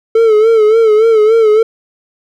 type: tone with vibrato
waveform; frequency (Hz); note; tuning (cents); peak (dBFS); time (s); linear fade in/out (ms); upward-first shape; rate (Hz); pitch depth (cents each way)
triangle; 440.4; A4; +2; -3; 0.15-1.63; 5; sine; 3.5; 72
effects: none